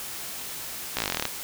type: slowing click train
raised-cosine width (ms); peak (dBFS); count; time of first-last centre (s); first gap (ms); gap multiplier
0.2; -8; 14; 0.97-1.253; 16; 1.05
effects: white hiss -36 dBFS RMS until 1.43 s